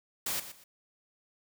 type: noise with echo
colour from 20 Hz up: white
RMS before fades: -33 dBFS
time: 0.26-0.4 s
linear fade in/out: 5 ms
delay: 120 ms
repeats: 2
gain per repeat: -12 dB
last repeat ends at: 0.64 s
effects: none